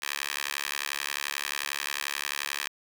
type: tone with high-pass filter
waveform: 10% pulse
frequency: 71.3 Hz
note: C#2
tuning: 49 cents sharp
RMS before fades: -33 dBFS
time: 0.02-2.68 s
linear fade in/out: 5 ms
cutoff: 1900 Hz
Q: 1.1
effects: none